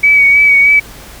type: tone with vibrato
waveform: sine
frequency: 2266 Hz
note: C#7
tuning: 37 cents sharp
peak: -4 dBFS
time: 0.03-0.8 s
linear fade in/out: 10 ms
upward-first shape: sine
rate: 3.2 Hz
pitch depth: 26 cents each way
effects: added 49 Hz sine -37 dBFS peak until 1.2 s + pink hiss -34 dBFS RMS until 1.2 s